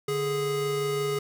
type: tone pair together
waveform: square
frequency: 147.06 / 415.5 Hz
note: D3 / G#4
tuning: +3 / +1 cents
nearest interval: octave + tritone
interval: 1798 cents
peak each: -34 / -27 dBFS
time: 0.08-1.19 s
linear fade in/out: 5 ms
effects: none